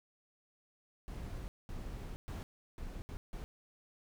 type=noise bursts at uneven times; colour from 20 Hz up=brown; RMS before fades=-43 dBFS; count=6; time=1.08-1.48 / 1.69-2.16 / 2.28-2.43 / 2.78-3.02 / 3.09-3.17 / 3.33-3.44 s; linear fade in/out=0 ms; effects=none